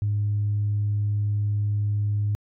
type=tone; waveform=sine; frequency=103.6 Hz; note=G#2; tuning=4 cents flat; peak=-20 dBFS; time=0.02-2.35 s; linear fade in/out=0 ms; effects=tanh soft clip ceiling -17 dBFS